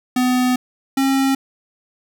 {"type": "tone pair in turn", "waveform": "square", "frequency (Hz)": [251.4, 269.8], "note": ["B3", "C#4"], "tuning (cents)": [31, -47], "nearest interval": "minor second", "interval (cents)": 122, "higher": "second", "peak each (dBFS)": -15, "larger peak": "neither", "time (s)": [[0.16, 0.56], [0.97, 1.35]], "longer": "first", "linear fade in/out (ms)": 5, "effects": []}